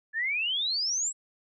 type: exponential sweep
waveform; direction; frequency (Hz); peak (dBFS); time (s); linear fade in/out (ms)
sine; up; 1709 to 7902; -26; 0.13-1.13; 50
effects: none